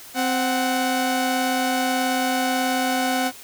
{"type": "tone pair together", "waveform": "sawtooth", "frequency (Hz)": [260, 741.6], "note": ["C4", "F#5"], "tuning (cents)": [-11, 4], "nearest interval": "octave + tritone", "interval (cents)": 1815, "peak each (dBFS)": -19, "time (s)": [0.14, 3.32], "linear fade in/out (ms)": 50, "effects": ["white hiss -42 dBFS RMS until 3.43 s"]}